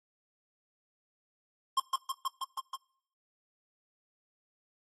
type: tone with echo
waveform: square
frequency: 1066 Hz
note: C6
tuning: 32 cents sharp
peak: -25 dBFS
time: 1.77-1.8 s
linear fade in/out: 5 ms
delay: 160 ms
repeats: 6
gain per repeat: -2 dB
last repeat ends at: 2.76 s
effects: noise-tail reverb RT60 0.7 s tail -24 dB re dry + AAC 32 kbps